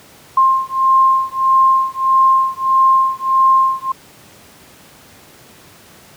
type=beating tone pair; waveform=sine; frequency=1058 / 1059.6 Hz; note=C6 / C6; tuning=+19 / +22 cents; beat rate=1.6 Hz; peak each=-13 dBFS; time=0.37-3.92 s; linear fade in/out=5 ms; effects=pink hiss -43 dBFS RMS until 6.16 s + high-pass 100 Hz 12 dB/octave